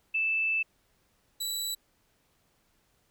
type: tone pair in turn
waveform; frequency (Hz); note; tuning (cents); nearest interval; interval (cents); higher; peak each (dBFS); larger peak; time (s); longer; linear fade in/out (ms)
sine / 20% pulse; 2637 / 3942; E7 / B7; 0 / -4; perfect fifth; 696; second; -25; neither; 0.14-0.63 / 1.4-1.75; first; 10
effects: pink hiss -70 dBFS RMS until 3.1 s